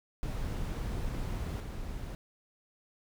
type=noise with level steps; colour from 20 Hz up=brown; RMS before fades=-35 / -39 dBFS; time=0.23-2.15 s; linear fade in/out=0 ms; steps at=1.6 s; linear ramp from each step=2 ms; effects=none